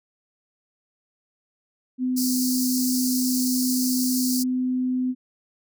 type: tone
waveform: sine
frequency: 254.1 Hz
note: B3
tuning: 49 cents sharp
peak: -21 dBFS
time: 1.98-5.15 s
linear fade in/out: 50 ms
type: high-pass noise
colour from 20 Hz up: pink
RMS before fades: -28 dBFS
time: 2.16-4.44 s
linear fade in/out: 20 ms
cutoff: 4400 Hz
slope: 96 dB/octave
effects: none